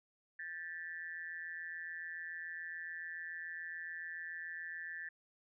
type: tone with amplitude modulation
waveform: sine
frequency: 1760 Hz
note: A6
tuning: in tune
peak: -38 dBFS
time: 0.39-5.09 s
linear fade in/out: 5 ms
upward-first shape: sine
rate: 167 Hz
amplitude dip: 90%
effects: none